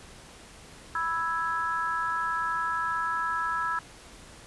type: chord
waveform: sine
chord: E major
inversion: second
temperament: equal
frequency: 987.8 / 1318.5 / 1661.2 Hz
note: B5 / E6 / G#6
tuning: 0 / 0 / 0 cents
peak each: -32 / -29 / -32 dBFS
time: 0.95-3.79 s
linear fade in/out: 2 ms
effects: pink hiss -49 dBFS RMS until 4.46 s + resampled to 24000 Hz